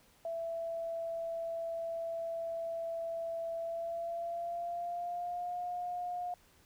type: tone with pitch glide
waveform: sine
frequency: 665 to 712.7 Hz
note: E5 to F5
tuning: +15 to +35 cents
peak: -35 dBFS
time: 0.25-6.34 s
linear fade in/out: 2 ms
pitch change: +120 cents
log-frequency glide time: 3.57-5.57 s
effects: pink hiss -65 dBFS RMS until 6.65 s